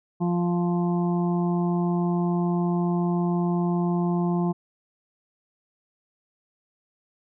harmonic tone, 174.61 Hz, F3, in tune, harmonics 1 / 2 / 4 / 5 / 6, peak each -22 / -28 / -34 / -36 / -38 dBFS, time 0.2-4.53 s, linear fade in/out 20 ms, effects none

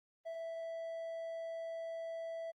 triangle tone, 659.3 Hz, E5, in tune, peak -38 dBFS, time 0.25-2.52 s, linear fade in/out 20 ms, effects Opus 32 kbps

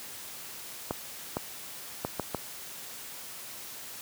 clicks, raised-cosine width 1 ms, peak -15 dBFS, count 5, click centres 0.909 / 1.369 / 2.049 / 2.197 / 2.347 s, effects white hiss -43 dBFS RMS until 4.01 s + high-pass 80 Hz 12 dB/octave

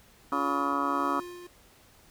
harmonic tone, 141 Hz, C#3, 30 cents sharp, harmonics 2 / 3 / 4 / 5 / 6 / 7 / 8 / 9 / 10, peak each -32 / -43 / -39 / -38 / -43 / -33 / -31 / -31 / -42 dBFS, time 0.32-1.2 s, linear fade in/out 2 ms
square tone with tremolo, 353 Hz, F4, 19 cents sharp, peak -37 dBFS, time 0.32-1.47 s, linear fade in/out 5 ms, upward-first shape triangle, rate 1.6 Hz, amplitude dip 55%
effects pink hiss -58 dBFS RMS until 2.1 s

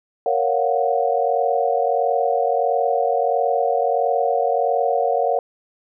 sine chord, Gb major seventh, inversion first, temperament equal, 466.2 / 554.4 / 698.5 / 740 Hz, Bb4 / Db5 / F5 / Gb5, 0 / 0 / 0 / 0 cents, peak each -22 dBFS, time 0.26-5.39 s, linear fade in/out 2 ms, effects none

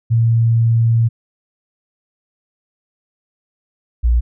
sine tone pair in turn, 115.1 / 59.03 Hz, A#2 / A#1, -22 / +22 cents, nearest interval octave, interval 1156 cents, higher first, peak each -10 dBFS, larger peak neither, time 0.1-1.09 / 4.03-4.21 s, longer first, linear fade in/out 20 ms, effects none

